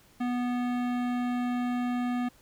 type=tone with hard clipping; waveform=sine; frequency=245.5 Hz; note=B3; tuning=10 cents flat; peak=-29 dBFS; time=0.2-2.29 s; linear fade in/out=10 ms; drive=17 dB; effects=pink hiss -60 dBFS RMS until 2.41 s